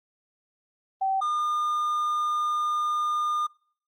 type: tone pair in turn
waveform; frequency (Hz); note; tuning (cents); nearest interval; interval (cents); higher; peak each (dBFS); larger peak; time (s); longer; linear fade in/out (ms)
sine / triangle; 771 / 1211.9; G5 / D#6; -29 / -46; minor sixth; 783; second; -22; neither; 1.01-1.21 / 1.21-3.47; second; 10
effects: noise-tail reverb RT60 0.5 s tail -24 dB re dry + Opus 32 kbps